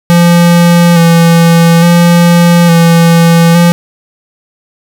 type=tone with vibrato; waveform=square; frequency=170 Hz; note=F3; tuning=46 cents flat; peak=-3 dBFS; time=0.1-3.72 s; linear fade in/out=0 ms; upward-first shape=square; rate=0.58 Hz; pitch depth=22 cents each way; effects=none